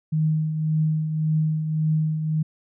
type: tone with tremolo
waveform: sine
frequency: 156.1 Hz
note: D#3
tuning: 6 cents sharp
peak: -17 dBFS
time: 0.12-2.43 s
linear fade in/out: 10 ms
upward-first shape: triangle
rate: 1.8 Hz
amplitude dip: 55%
effects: none